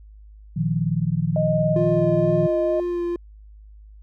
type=chord; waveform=sine; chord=Bb suspended fourth; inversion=none; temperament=equal; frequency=116.54 / 155.56 / 174.61 Hz; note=Bb2 / Eb3 / F3; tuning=0 / 0 / 0 cents; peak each=-27 / -22 / -24 dBFS; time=0.56-2.47 s; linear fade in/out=10 ms
type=tone; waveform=sine; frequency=622.3 Hz; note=D#5; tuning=in tune; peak=-20 dBFS; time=1.36-2.8 s; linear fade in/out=2 ms
type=tone with vibrato; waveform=triangle; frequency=349.2 Hz; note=F4; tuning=in tune; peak=-20 dBFS; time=1.76-3.16 s; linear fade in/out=2 ms; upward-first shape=sine; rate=2.1 Hz; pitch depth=15 cents each way
effects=added 52 Hz sine -42 dBFS peak until 4.02 s